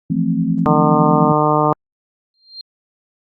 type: chord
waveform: sine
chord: F major seventh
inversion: third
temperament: equal with one note detuned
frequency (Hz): 164.81 / 174.61 / 219 / 261.6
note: E3 / F3 / A3 / C4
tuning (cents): 0 / 0 / -8 / 0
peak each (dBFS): -20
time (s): 0.1-1.32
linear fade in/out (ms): 5
type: harmonic tone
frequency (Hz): 151.2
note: D#3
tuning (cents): -49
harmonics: 1 / 2 / 3 / 4 / 5 / 6 / 7 / 8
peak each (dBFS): -20 / -20 / -20 / -20 / -20 / -20 / -20 / -20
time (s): 0.66-1.73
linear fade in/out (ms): 0
type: tone with exponential growth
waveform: sine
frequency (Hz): 4186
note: C8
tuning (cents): 0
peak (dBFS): -26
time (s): 2.34-2.61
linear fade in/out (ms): 1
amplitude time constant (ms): 58
effects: Opus 48 kbps